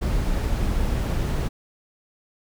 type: noise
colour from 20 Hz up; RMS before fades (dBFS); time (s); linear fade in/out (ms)
brown; -23; 0.01-1.49; 20
effects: none